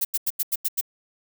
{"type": "noise bursts", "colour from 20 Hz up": "violet", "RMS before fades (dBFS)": -23, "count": 7, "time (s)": [0.01, 0.812], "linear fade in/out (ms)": 10, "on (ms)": 40, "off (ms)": 87, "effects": []}